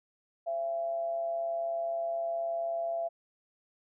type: tone with amplitude modulation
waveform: sine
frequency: 674 Hz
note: E5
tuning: 38 cents sharp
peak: -28 dBFS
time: 0.46-3.09 s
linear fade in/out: 20 ms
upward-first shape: sine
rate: 139 Hz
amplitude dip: 40%
effects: none